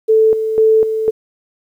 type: tone with tremolo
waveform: sine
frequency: 440 Hz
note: A4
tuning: in tune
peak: -7 dBFS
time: 0.08-1.11 s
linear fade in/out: 20 ms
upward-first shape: square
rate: 2 Hz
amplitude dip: 60%
effects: 8-bit